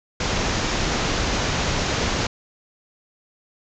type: low-pass noise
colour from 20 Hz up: pink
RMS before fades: -23 dBFS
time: 0.2-2.27 s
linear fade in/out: 5 ms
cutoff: 7100 Hz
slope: 96 dB/octave
effects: none

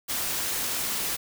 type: noise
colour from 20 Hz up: white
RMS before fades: -29 dBFS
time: 0.08-1.17 s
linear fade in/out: 20 ms
effects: none

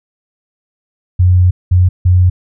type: tone bursts at uneven times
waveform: sine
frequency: 90.5 Hz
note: F#2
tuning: 38 cents flat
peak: -5 dBFS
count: 3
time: 1.19-1.51 / 1.71-1.89 / 2.05-2.3 s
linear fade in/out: 10 ms
effects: none

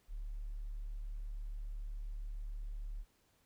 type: tone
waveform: sine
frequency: 36.51 Hz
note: D1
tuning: 9 cents flat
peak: -38 dBFS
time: 0.08-3.05 s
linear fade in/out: 50 ms
effects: tanh soft clip ceiling -36 dBFS + pink hiss -73 dBFS RMS until 3.45 s

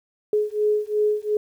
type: beating tone pair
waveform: sine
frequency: 420.6 / 423.4 Hz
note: G#4 / G#4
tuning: +22 / +33 cents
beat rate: 2.8 Hz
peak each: -22 dBFS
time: 0.33-1.37 s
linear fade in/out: 2 ms
effects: 9-bit

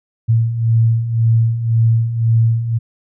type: beating tone pair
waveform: sine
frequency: 112.8 / 114.7 Hz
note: A2 / A#2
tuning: +44 / -28 cents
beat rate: 1.9 Hz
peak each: -18 / -12 dBFS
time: 0.28-2.79 s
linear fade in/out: 20 ms
effects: none

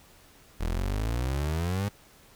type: exponential sweep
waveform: 30% pulse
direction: up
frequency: 38.89 to 103.83 Hz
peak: -24 dBFS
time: 0.6-1.89 s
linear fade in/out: 10 ms
effects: pink hiss -56 dBFS RMS until 2.35 s

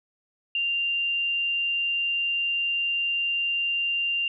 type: tone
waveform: sine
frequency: 2785 Hz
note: F7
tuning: 5 cents flat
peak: -23 dBFS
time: 0.55-4.28 s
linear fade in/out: 2 ms
effects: none

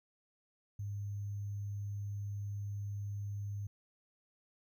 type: tone with sample-and-hold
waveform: sine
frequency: 101.6 Hz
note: G#2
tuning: 38 cents flat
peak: -37 dBFS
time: 0.79-3.67 s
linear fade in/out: 5 ms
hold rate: 6300 Hz
effects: none

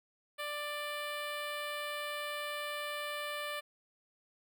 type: tone with notch filter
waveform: 10% pulse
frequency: 590 Hz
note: D5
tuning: 8 cents sharp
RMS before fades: -39 dBFS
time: 0.38-3.61 s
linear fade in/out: 20 ms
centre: 6600 Hz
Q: 1.1
effects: none

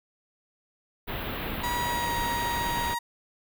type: band-stop noise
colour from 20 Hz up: pink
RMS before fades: -33 dBFS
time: 1.07-2.95 s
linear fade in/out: 20 ms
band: 3800 to 13000 Hz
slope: 48 dB/octave
type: tone with pitch glide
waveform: 35% pulse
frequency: 965 to 946.2 Hz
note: B5 to A#5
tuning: -40 to +26 cents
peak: -26 dBFS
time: 1.63-2.99 s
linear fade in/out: 10 ms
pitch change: -34 cents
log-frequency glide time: 1.8-2.13 s
effects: none

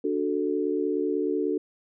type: chord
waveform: sine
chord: D major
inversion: none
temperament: equal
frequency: 293.7 / 370 / 440 Hz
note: D4 / F#4 / A4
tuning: 0 / 0 / 0 cents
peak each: -28 dBFS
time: 0.04-1.58 s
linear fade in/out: 5 ms
effects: none

